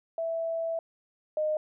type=tone pair in turn; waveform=sine; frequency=659.3 / 614.8 Hz; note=E5 / D#5; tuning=0 / -21 cents; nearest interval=minor second; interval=121 cents; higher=first; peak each=-28 / -25 dBFS; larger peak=second; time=0.18-0.79 / 1.37-1.57 s; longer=first; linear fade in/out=2 ms; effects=none